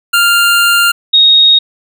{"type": "tone pair in turn", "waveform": ["25% pulse", "sine"], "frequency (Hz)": [1396.9, 3744], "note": ["F6", "A#7"], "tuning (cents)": [0, 7], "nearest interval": "octave + perfect fourth", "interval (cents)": 1707, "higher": "second", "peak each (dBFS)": -3, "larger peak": "neither", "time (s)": [[0.13, 0.92], [1.13, 1.59]], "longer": "first", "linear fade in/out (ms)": 10, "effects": []}